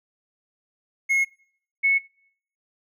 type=tone pair in turn; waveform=triangle / sine; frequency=2168 / 2201 Hz; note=C#7 / C#7; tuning=-39 / -13 cents; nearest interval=unison; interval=26 cents; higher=second; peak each=-16 / -16 dBFS; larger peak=neither; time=1.09-1.25 / 1.83-1.99 s; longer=neither; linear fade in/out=20 ms; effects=noise-tail reverb RT60 0.6 s tail -23 dB re dry